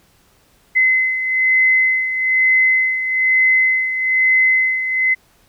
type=beating tone pair; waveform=sine; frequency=2045 / 2046.1 Hz; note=C7 / C7; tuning=-40 / -39 cents; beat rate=1.1 Hz; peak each=-13 / -20 dBFS; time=0.75-5.15 s; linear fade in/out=20 ms; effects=pink hiss -55 dBFS RMS until 5.48 s